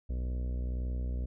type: harmonic tone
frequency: 61.8 Hz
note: B1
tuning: 2 cents sharp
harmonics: 1 / 2 / 3 / 4 / 5 / 6 / 7 / 8 / 9 / 10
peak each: -31 / -44 / -49 / -47 / -56 / -57 / -57 / -55 / -60 / -59 dBFS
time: 0.09-1.26 s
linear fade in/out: 10 ms
effects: none